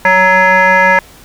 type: tone with frequency modulation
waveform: sine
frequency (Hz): 1306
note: E6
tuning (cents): -17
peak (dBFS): -4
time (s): 0.05-0.99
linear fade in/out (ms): 2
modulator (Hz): 374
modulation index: 2.1
effects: tanh soft clip ceiling -1 dBFS + pink hiss -39 dBFS RMS until 1.24 s